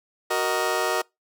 20% pulse chord, D# minor, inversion first, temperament just, 373.4 / 466.7 / 622.3 Hz, F#4 / A#4 / D#5, +16 / +2 / 0 cents, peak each -22 dBFS, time 0.3-1.02 s, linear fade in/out 10 ms, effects noise-tail reverb RT60 0.2 s tail -25 dB re dry

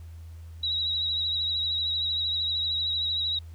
sine tone with vibrato, 3862 Hz, B7, 39 cents flat, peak -25 dBFS, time 0.63-3.39 s, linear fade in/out 5 ms, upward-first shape triangle, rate 13 Hz, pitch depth 45 cents each way, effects added 82 Hz sine -40 dBFS peak until 3.54 s + pink hiss -61 dBFS RMS until 3.54 s

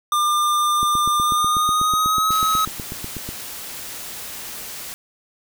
square tone with pitch glide, 1199 to 1277.7 Hz, D6 to D#6, +36 to +46 cents, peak -17 dBFS, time 0.12-2.65 s, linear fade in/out 2 ms, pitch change +110 cents, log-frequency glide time 1.18-2.28 s
click train, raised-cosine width 3 ms, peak -17 dBFS, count 21, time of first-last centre 0.83-3.29 s, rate 8.13 Hz
white noise, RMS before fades -33 dBFS, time 2.31-4.94 s, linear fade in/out 0 ms
effects none

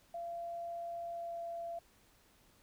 sine tone with pitch glide, 684 to 679.7 Hz, F5 to F5, -36 to -47 cents, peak -39 dBFS, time 0.14-1.79 s, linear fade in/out 5 ms, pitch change -11 cents, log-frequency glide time 1.1-1.42 s, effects pink hiss -67 dBFS RMS until 2.62 s

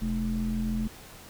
square tone with low-pass filter, 43.24 Hz, F1, 16 cents flat, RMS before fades -29 dBFS, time 0.01-0.88 s, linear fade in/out 10 ms, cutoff 220 Hz, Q 8, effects pink hiss -48 dBFS RMS until 1.29 s

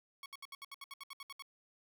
15% pulse tone bursts, 1108.7 Hz, C#6, in tune, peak -39 dBFS, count 13, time 0.23-1.423 s, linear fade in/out 2 ms, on 29 ms, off 68 ms, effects none

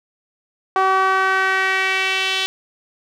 sawtooth tone with band-pass filter sweep, 380.9 Hz, G4, 50 cents flat, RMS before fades -18 dBFS, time 0.76-2.46 s, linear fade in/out 0 ms, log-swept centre 990 to 3300 Hz, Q 2.6, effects none

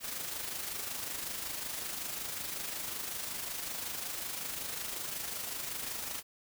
white noise with amplitude modulation, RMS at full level -37 dBFS, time 0-6.23 s, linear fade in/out 50 ms, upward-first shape sine, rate 25.4 Hz, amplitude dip 45%, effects none

